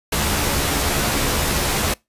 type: noise with comb filter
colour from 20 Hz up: pink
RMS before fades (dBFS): -20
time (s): 0.12-1.94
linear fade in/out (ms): 5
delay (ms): 14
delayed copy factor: +0.65
effects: noise-tail reverb RT60 0.2 s tail -24 dB re dry + resampled to 32000 Hz